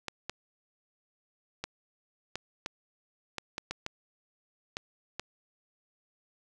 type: clicks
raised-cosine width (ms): 0.2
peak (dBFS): -17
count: 11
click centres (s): 0.083 / 0.296 / 1.64 / 2.356 / 2.661 / 3.383 / 3.581 / 3.71 / 3.864 / 4.769 / 5.196
effects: none